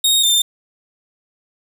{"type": "tone pair in turn", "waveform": "sawtooth", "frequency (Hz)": [3729, 3593], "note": ["A#7", "A7"], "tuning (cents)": [0, 36], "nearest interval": "minor second", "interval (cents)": 64, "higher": "first", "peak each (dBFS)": -9, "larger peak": "neither", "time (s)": [[0.04, 0.23], [0.23, 0.42]], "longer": "neither", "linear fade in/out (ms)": 5, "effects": ["8-bit"]}